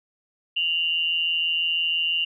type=tone pair together; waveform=sine; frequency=2794 / 2960 Hz; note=F7 / F#7; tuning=0 / 0 cents; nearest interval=minor second; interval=100 cents; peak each=-22 / -27 dBFS; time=0.56-2.25 s; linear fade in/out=10 ms; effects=none